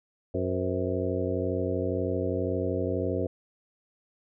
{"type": "harmonic tone with a mistuned harmonic", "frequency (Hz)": 92.5, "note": "F#2", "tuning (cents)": 0, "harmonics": [1, 2, 3, 4, 5, 6, 7], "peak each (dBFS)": [-32, -37, -33, -33, -33, -33, -38], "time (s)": [0.34, 3.27], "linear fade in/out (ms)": 5, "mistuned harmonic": 6, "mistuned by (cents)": -98, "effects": []}